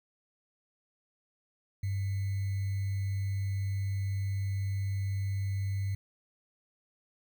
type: tone with sample-and-hold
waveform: sine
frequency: 98 Hz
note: G2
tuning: in tune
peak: -29 dBFS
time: 1.83-5.95 s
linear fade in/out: 5 ms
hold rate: 2100 Hz
effects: none